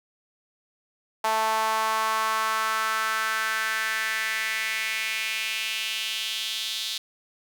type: tone with high-pass filter sweep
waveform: sawtooth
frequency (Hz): 220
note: A3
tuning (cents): 0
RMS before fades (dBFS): -27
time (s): 1.24-6.98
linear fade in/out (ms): 5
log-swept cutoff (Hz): 850 to 3700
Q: 3.4
effects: none